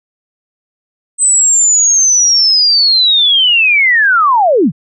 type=linear sweep; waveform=sine; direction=down; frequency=8200 to 119 Hz; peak=-6 dBFS; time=1.18-4.72 s; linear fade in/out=50 ms; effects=none